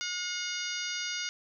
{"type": "harmonic tone with a mistuned harmonic", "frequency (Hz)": 720, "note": "F#5", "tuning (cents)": -47, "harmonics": [2, 3, 4, 5, 6, 7, 8, 9], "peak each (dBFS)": [-39, -40, -40, -41, -45, -39, -41, -43], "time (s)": [0.01, 1.29], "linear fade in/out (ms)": 0, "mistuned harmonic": 7, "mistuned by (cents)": -69, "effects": []}